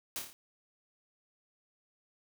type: noise with echo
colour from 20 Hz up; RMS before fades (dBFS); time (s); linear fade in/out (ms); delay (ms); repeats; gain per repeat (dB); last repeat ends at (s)
white; -37; 0.16-0.19; 0; 28; 5; -4; 0.33
effects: none